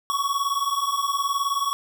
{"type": "beating tone pair", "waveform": "square", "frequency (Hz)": [1108.7, 1127.7], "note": ["C#6", "C#6"], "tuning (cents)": [0, 29], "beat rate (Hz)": 19, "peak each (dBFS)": -26, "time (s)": [0.1, 1.73], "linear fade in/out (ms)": 0, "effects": []}